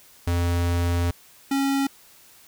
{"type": "tone pair in turn", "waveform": "square", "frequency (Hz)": [86.6, 274.6], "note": ["F2", "C#4"], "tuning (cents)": [-14, -16], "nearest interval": "octave + minor sixth", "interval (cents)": 1998, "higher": "second", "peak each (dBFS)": -21, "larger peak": "neither", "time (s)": [[0.27, 1.11], [1.51, 1.87]], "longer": "first", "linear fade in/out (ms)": 5, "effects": ["white hiss -52 dBFS RMS until 2.47 s"]}